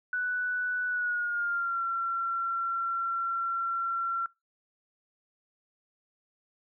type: tone with pitch glide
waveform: sine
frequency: 1485 to 1361.8 Hz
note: F#6 to F6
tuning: +6 to -44 cents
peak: -27 dBFS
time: 0.13-4.26 s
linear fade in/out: 2 ms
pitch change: -150 cents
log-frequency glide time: 0.87-1.83 s
effects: noise-tail reverb RT60 0.2 s tail -22 dB re dry